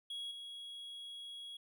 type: tone with level steps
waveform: triangle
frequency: 3322 Hz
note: G#7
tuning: in tune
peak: -39 / -44 dBFS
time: 0.1-1.57 s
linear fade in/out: 5 ms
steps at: 0.31 s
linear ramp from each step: 2 ms
effects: none